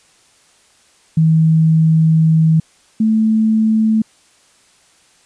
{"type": "tone pair in turn", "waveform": "sine", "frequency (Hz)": [160, 219.4], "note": ["D#3", "A3"], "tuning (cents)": [49, -5], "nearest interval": "perfect fourth", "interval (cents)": 546, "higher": "second", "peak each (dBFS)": [-8, -10], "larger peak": "first", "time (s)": [[1.17, 2.6], [3, 4.02]], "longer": "first", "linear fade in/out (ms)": 5, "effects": ["white hiss -52 dBFS RMS until 5.25 s", "resampled to 22050 Hz"]}